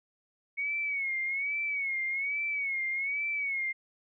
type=tone with vibrato; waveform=sine; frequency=2216 Hz; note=C#7; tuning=1 cent flat; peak=-29 dBFS; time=0.57-3.73 s; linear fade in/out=20 ms; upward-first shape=sine; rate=1.2 Hz; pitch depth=89 cents each way; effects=none